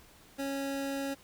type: tone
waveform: 25% pulse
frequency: 275.4 Hz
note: C#4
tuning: 11 cents flat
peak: -29 dBFS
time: 0.38-1.15 s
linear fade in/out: 20 ms
effects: pink hiss -58 dBFS RMS until 1.23 s